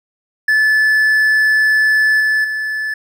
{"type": "tone with level steps", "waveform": "triangle", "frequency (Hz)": 1736, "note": "A6", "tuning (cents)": -24, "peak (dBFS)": [-8, -10, -16], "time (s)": [0.48, 2.94], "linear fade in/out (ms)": 5, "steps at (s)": [2.2, 2.44], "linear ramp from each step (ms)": 5, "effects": []}